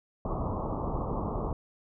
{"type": "low-pass noise", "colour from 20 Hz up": "pink", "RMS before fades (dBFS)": -32, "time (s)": [0.25, 1.53], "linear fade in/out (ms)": 2, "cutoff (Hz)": 1200, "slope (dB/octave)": 96, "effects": []}